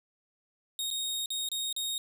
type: tone with dropouts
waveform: sawtooth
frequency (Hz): 3729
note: A#7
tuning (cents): 0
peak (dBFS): -28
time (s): 0.79-1.98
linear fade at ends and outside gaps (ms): 1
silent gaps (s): 0.904-0.911 / 1.259-1.304 / 1.488-1.516 / 1.727-1.764
effects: none